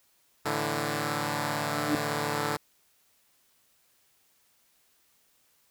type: chord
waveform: 5% pulse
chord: A suspended fourth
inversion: none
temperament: equal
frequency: 110 / 146.83 / 164.81 Hz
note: A2 / D3 / E3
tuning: 0 / 0 / 0 cents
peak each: -23 / -19 / -24 dBFS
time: 0.45-2.57 s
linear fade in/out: 10 ms
type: tone with exponential growth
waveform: sine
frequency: 298.9 Hz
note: D4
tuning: 31 cents sharp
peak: -22 dBFS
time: 1.6-1.95 s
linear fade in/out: 1 ms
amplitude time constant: 76 ms
effects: white hiss -67 dBFS RMS until 5.7 s